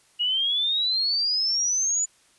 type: exponential sweep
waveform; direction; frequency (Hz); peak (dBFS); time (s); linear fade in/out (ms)
sine; up; 2873 to 7020; -21; 0.19-2.06; 20
effects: white hiss -60 dBFS RMS until 2.38 s + resampled to 24000 Hz